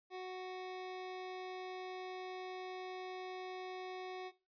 25% pulse tone, 370 Hz, F#4, in tune, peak -39 dBFS, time 0.1-4.32 s, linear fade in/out 50 ms, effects noise-tail reverb RT60 0.3 s tail -19 dB re dry + resampled to 11025 Hz

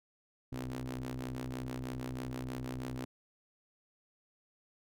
sawtooth ring-modulated tone, 63.3 Hz, B1, 43 cents sharp, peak -31 dBFS, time 0.52-3.05 s, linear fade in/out 5 ms, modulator 193 Hz, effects none

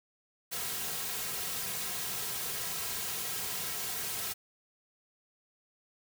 white noise with comb filter, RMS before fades -36 dBFS, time 0.51-4.34 s, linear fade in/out 20 ms, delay 3.4 ms, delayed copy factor -0.6, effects none

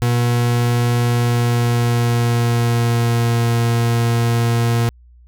40% pulse tone with pitch glide, 120.1 to 117.29 Hz, B2 to A#2, -48 to +11 cents, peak -13 dBFS, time 0.02-4.89 s, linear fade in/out 0 ms, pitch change -41 cents, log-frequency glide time 1.03-3.42 s, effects added 60 Hz sine -43 dBFS peak until 5.27 s

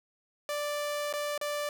sawtooth tone with dropouts, 587.3 Hz, D5, in tune, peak -27 dBFS, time 0.49-1.69 s, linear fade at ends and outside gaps 1 ms, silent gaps 1.127-1.137 / 1.378-1.413 s, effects none

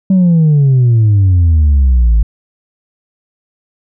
sine exponential sweep, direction down, 193.9 to 52.6 Hz, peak -3 dBFS, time 0.1-2.23 s, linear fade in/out 5 ms, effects tanh soft clip ceiling -4 dBFS

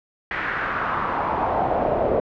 brown noise with band-pass filter sweep, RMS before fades -23 dBFS, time 0.31-2.2 s, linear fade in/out 2 ms, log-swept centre 1900 to 530 Hz, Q 3, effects low-pass 3000 Hz 12 dB/octave

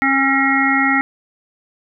harmonic tone with a mistuned harmonic, 271.8 Hz, C#4, 34 cents flat, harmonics 1 / 3 / 5 / 7 / 8, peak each -18 / -21 / -20 / -17 / -20 dBFS, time 0.02-1.01 s, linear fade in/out 0 ms, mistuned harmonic 8, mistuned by -16 cents, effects none

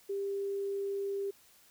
sine tone, 397 Hz, G4, 22 cents sharp, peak -32 dBFS, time 0.09-1.31 s, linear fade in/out 10 ms, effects white hiss -62 dBFS RMS until 1.7 s

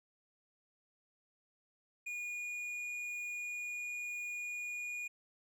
sine tone with tanh clipping, 2443 Hz, D#7, 32 cents flat, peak -40 dBFS, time 2.06-5.08 s, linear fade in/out 10 ms, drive 8 dB, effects none

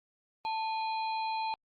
harmonic tone with a mistuned harmonic, 820 Hz, G#5, 22 cents flat, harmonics 1 / 3 / 4 / 5, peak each -31 / -43 / -52 / -44 dBFS, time 0.45-1.54 s, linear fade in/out 0 ms, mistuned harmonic 1, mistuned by +130 cents, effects Opus 32 kbps

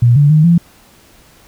sine tone with pitch steps, 119.8 / 144.8 / 154.3 / 170.4 Hz, A#2 / D3 / D#3 / F3, +48 / -24 / -14 / -42 cents, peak -5 dBFS, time 0.02-0.58 s, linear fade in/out 5 ms, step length 140 ms, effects pink hiss -46 dBFS RMS until 1.47 s

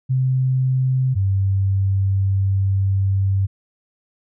sine tone pair in turn, 130 / 97.17 Hz, C3 / G2, -11 / -15 cents, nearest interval perfect fourth, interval 504 cents, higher first, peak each -15 dBFS, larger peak neither, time 0.09-1.15 / 1.15-3.47 s, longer second, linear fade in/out 20 ms, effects none

